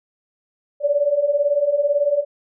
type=beating tone pair; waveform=sine; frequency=563 / 581 Hz; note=C#5 / D5; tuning=+27 / -19 cents; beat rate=18 Hz; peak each=-21 / -17 dBFS; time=0.8-2.25 s; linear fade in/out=50 ms; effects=none